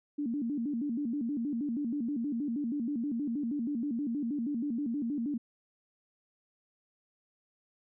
sine tone with vibrato, 260 Hz, C4, 11 cents flat, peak -30 dBFS, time 0.18-5.38 s, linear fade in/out 10 ms, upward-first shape square, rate 6.3 Hz, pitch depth 200 cents each way, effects none

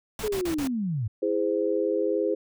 pink noise bursts, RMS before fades -35 dBFS, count 4, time 0.19-0.674 s, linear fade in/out 2 ms, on 91 ms, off 40 ms
sine linear sweep, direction down, 440 to 98 Hz, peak -25 dBFS, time 0.23-1.08 s, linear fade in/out 10 ms
sine chord, E augmented, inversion none, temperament just, 329.6 / 412 / 515 Hz, E4 / G#4 / B#4, 0 / -14 / -28 cents, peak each -28 / -26 / -27 dBFS, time 1.22-2.35 s, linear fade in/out 10 ms
effects none

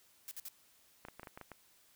blue noise bursts, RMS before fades -45 dBFS, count 3, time 0.28-0.484 s, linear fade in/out 0 ms, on 32 ms, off 54 ms
clicks, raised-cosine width 0.5 ms, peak -32 dBFS, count 8, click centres 1.051 / 1.085 / 1.196 / 1.232 / 1.272 / 1.375 / 1.413 / 1.517 s
effects white hiss -67 dBFS RMS until 1.95 s

